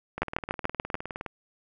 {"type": "two click trains", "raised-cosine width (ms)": 0.5, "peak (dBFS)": [-10, -19], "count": [6, 22], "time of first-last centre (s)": [[0.22, 0.944], [0.18, 1.262]], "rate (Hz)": [6.91, 19.4], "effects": []}